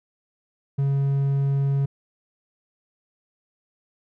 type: tone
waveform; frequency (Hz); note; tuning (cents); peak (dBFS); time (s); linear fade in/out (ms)
triangle; 138.59; C#3; 0; -17; 0.78-1.86; 10
effects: none